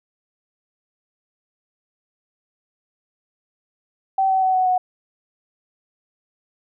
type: tone with pitch steps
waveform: sine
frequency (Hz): 770 / 761.2 / 752.4 / 743.8 / 735.2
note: G5 / F#5 / F#5 / F#5 / F#5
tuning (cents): -31 / +49 / +29 / +9 / -11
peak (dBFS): -15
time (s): 4.18-4.78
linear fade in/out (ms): 5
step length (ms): 120
effects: none